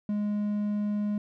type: tone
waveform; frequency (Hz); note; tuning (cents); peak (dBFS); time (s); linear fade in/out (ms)
triangle; 207.7; G#3; 0; -24; 0.09-1.18; 2
effects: none